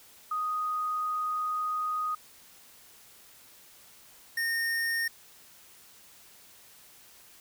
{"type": "tone pair in turn", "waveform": ["sine", "square"], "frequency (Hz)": [1244.5, 1837.6], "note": ["D#6", "A#6"], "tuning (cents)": [0, -25], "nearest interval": "perfect fifth", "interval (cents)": 675, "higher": "second", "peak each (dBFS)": -28, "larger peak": "neither", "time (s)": [[0.31, 2.15], [4.37, 5.08]], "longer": "first", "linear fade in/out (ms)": 5, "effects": ["white hiss -55 dBFS RMS until 7.4 s"]}